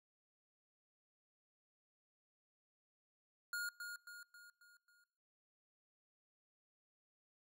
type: tone with echo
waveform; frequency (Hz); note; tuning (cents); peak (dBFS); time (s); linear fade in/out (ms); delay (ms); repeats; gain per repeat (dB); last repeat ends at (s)
square; 1428; F6; +38; -40; 3.53-3.69; 2; 270; 5; -6; 5.04
effects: noise-tail reverb RT60 0.9 s tail -24 dB re dry

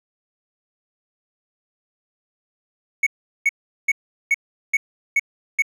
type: tone bursts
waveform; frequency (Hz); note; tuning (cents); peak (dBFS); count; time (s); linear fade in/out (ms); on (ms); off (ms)
triangle; 2217; C#7; 0; -12; 7; 3.03-5.622; 5; 36; 390
effects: none

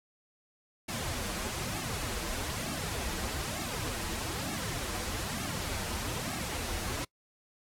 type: noise with flanger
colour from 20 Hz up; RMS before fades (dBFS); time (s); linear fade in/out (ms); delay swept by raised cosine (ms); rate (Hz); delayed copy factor
pink; -35; 0.88-7.05; 10; 2 to 7.5; 1.1; -0.95
effects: noise-tail reverb RT60 0.1 s tail -24 dB re dry + low-pass 12000 Hz 12 dB/octave

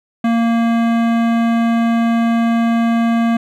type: tone with hard clipping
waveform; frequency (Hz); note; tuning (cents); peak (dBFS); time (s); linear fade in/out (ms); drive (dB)
sine; 231.1; A#3; -15; -14; 0.24-3.37; 5; 17
effects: none

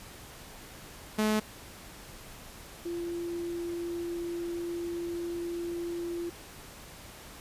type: tone pair in turn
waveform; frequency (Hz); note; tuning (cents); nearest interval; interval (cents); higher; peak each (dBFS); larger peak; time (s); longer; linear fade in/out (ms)
sawtooth / sine; 214.7 / 343.2; A3 / F4; -42 / -30; minor sixth; 812; second; -21 / -32; first; 1.18-1.4 / 2.85-6.3; second; 10
effects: pink hiss -48 dBFS RMS until 7.4 s + resampled to 32000 Hz

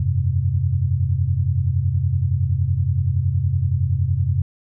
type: chord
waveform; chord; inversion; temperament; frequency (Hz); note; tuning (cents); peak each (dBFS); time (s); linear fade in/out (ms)
sine; F suspended second; none; equal; 87.31 / 98 / 130.81; F2 / G2 / C3; 0 / 0 / 0; -21; 0-4.42; 5
effects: none

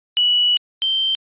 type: tone pair in turn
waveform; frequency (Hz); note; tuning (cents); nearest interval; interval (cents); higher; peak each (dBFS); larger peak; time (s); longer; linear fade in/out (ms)
sine; 2942 / 3127; F#7 / G7; -11 / -5; minor second; 106; second; -13 / -16; first; 0.17-0.57 / 0.82-1.15; first; 0
effects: resampled to 8000 Hz

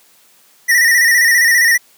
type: tone with vibrato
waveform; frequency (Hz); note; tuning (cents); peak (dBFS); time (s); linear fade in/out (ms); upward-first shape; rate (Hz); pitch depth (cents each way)
square; 1895; A#6; +28; -9; 0.68-1.78; 20; square; 15; 55
effects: white hiss -50 dBFS RMS until 1.97 s + high-pass 150 Hz 12 dB/octave

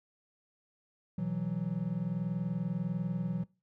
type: chord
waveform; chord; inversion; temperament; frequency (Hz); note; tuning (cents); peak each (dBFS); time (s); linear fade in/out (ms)
triangle; B suspended fourth; none; equal; 123.47 / 164.81 / 185; B2 / E3 / F#3; 0 / 0 / 0; -38 / -33 / -32; 1.18-3.44; 5
effects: noise-tail reverb RT60 0.3 s tail -22 dB re dry

